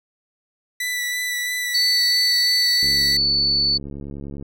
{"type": "tone with vibrato", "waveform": "sawtooth", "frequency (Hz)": 1975.5, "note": "B6", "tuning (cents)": 0, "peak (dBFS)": -19, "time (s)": [0.8, 3.17], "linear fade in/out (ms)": 5, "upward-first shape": "sine", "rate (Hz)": 3, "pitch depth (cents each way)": 14}
{"type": "tone", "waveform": "sine", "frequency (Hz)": 4477, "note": "C#8", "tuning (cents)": 16, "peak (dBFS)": -16, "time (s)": [1.74, 3.78], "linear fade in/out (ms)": 10}
{"type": "click train", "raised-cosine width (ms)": 3, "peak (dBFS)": -21, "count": 113, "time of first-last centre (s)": [2.83, 4.425], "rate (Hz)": 70.2}
{"effects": []}